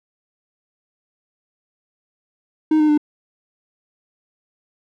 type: tone with pitch steps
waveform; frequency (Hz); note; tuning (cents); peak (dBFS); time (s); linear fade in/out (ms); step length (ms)
triangle; 311.1 / 304.9 / 298.8; D#4 / D#4 / D4; 0 / -35 / +30; -10; 2.71-2.977; 5; 89
effects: none